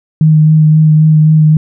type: tone with vibrato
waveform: sine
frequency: 155.3 Hz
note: D#3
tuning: 3 cents flat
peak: -3 dBFS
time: 0.21-1.57 s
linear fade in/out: 2 ms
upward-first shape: sine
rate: 3.8 Hz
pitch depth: 16 cents each way
effects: none